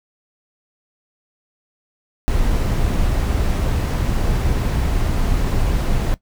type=noise; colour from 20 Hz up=brown; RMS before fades=-18 dBFS; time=2.28-6.14 s; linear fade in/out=0 ms; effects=noise-tail reverb RT60 0.1 s tail -17 dB re dry